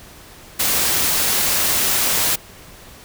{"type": "noise", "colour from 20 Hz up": "white", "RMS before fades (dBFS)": -18, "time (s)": [0.59, 2.36], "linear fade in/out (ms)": 10, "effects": ["pink hiss -42 dBFS RMS until 3.04 s"]}